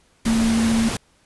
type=tone in noise; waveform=sine; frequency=226.6 Hz; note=A#3; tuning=49 cents flat; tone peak=-16 dBFS; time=0.26-0.89 s; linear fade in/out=5 ms; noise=pink; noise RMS=-26 dBFS; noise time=0.25-0.97 s; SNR=+7 dB; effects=pink hiss -59 dBFS RMS until 1.25 s + resampled to 24000 Hz